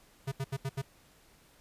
square tone bursts, 135.8 Hz, C#3, 35 cents flat, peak -32 dBFS, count 5, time 0.27-0.819 s, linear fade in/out 10 ms, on 49 ms, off 76 ms, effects pink hiss -62 dBFS RMS until 1.6 s + resampled to 32000 Hz

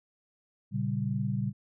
sine chord, G diminished, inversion first, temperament equal, 116.54 / 138.59 / 196 Hz, Bb2 / Db3 / G3, 0 / 0 / 0 cents, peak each -32 dBFS, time 0.71-1.53 s, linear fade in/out 50 ms, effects none

